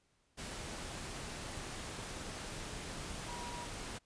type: tone in noise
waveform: sine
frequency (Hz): 962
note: B5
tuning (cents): -46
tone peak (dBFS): -45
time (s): 3.27-3.66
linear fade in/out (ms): 20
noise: pink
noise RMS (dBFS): -44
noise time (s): 0.37-3.99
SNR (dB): -4
effects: pink hiss -75 dBFS RMS until 4.05 s + resampled to 22050 Hz